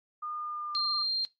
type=tone with pitch glide; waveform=sine; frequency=1217 to 1194.7 Hz; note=D#6 to D6; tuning=-39 to +29 cents; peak=-34 dBFS; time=0.22-1.03 s; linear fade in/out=10 ms; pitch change=-32 cents; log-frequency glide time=0.35-0.87 s
type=tone; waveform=sine; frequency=4186 Hz; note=C8; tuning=in tune; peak=-27 dBFS; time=0.75-1.25 s; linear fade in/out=0 ms
effects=noise-tail reverb RT60 0.2 s tail -20 dB re dry + AAC 32 kbps